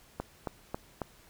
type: click train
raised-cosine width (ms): 1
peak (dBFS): -19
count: 4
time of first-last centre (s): 0.2-1.017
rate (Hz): 3.67
effects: pink hiss -59 dBFS RMS until 1.29 s